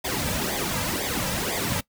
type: noise with flanger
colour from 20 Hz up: pink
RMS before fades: -27 dBFS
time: 0.04-1.81 s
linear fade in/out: 10 ms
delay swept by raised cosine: 0.71 to 2.81 ms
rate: 2 Hz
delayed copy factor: -0.8
effects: noise-tail reverb RT60 0.1 s tail -20 dB re dry